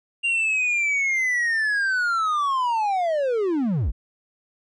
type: linear sweep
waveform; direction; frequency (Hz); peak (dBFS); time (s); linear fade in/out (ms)
triangle; down; 2794 to 37.7; -18; 0.23-3.92; 20
effects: resampled to 22050 Hz